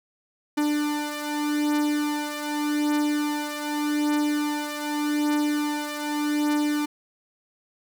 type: beating tone pair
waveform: 45% pulse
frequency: 296.3 / 297.14 Hz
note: D4 / D4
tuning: +15 / +20 cents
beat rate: 0.84 Hz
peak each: -25 / -28 dBFS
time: 0.57-6.86 s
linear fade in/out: 10 ms
effects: none